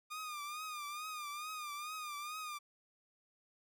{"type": "tone with vibrato", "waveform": "sawtooth", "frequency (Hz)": 1214, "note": "D#6", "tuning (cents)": -43, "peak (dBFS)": -38, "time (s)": [0.1, 2.59], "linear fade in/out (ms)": 20, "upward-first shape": "triangle", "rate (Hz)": 2.3, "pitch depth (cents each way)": 85, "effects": []}